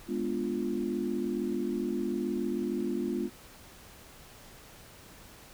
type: chord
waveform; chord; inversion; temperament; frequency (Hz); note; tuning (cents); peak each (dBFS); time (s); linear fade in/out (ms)
sine; G# diminished seventh; none; equal; 207.7 / 246.9 / 293.7 / 349.2; G#3 / B3 / D4 / F4; 0 / 0 / 0 / 0; -35 / -34 / -37 / -33; 0.07-3.3; 50
effects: pink hiss -52 dBFS RMS until 5.53 s